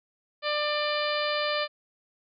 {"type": "harmonic tone", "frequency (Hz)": 595, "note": "D5", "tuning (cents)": 22, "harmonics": [1, 2, 3, 4, 5, 6, 7, 8], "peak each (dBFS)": [-29, -32, -34, -35, -36, -37, -37, -38], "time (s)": [0.42, 1.68], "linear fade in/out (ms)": 50, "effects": []}